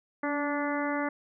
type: harmonic tone with a mistuned harmonic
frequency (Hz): 290.5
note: D4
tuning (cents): -19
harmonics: 1 / 2 / 3 / 4 / 5 / 6 / 7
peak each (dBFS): -31 / -34 / -36 / -37 / -38 / -39 / -39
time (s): 0.23-1.09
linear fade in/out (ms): 5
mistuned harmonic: 1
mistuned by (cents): -24
effects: none